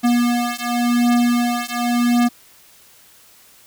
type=beating tone pair; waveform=square; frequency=240 / 240.91 Hz; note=B3 / B3; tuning=-49 / -43 cents; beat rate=0.91 Hz; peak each=-19 dBFS; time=0.03-2.29 s; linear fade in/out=20 ms; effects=white hiss -49 dBFS RMS until 3.66 s